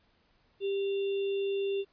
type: tone with sample-and-hold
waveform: sine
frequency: 395.2 Hz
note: G4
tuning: 14 cents sharp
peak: -28 dBFS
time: 0.6-1.85 s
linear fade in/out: 50 ms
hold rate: 3150 Hz
effects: pink hiss -69 dBFS RMS until 1.92 s + resampled to 11025 Hz